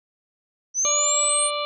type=linear sweep; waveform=sine; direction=up; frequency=5920 to 8940 Hz; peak=-19 dBFS; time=0.74-1.51 s; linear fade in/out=50 ms
type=harmonic tone; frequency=587.3 Hz; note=D5; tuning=in tune; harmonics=1 / 2 / 4 / 5 / 6 / 7; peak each=-28 / -28 / -34 / -34 / -34 / -34 dBFS; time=0.85-1.65 s; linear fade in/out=0 ms
effects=none